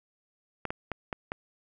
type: clicks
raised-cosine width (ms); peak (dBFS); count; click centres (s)
0.5; -17; 5; 0.653 / 0.705 / 0.917 / 1.128 / 1.319
effects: none